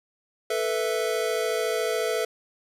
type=chord; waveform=square; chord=A suspended second; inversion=none; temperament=equal; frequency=440 / 493.9 / 659.3 Hz; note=A4 / B4 / E5; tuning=0 / 0 / 0 cents; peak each=-28 / -30 / -30 dBFS; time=0.5-2.25 s; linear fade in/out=5 ms; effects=resampled to 32000 Hz + 9-bit